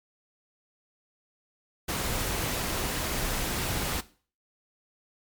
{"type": "noise", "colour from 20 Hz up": "pink", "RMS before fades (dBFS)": -30, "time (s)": [1.88, 4.01], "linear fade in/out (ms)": 10, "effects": ["noise-tail reverb RT60 0.4 s tail -17 dB re dry", "MP3 96 kbps"]}